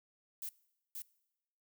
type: noise with echo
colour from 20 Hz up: violet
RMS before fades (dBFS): -42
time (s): 0.42-0.49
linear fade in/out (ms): 2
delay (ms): 530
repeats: 1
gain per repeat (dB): -2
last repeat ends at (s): 1.02
effects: noise-tail reverb RT60 0.9 s tail -22 dB re dry